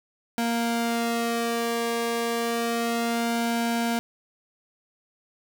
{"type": "tone with flanger", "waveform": "sawtooth", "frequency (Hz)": 233.1, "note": "A#3", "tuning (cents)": 0, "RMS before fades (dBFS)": -26, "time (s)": [0.38, 3.99], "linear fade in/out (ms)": 0, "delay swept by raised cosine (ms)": [1.3, 1.8], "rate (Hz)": 0.3, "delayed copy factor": 0.85, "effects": []}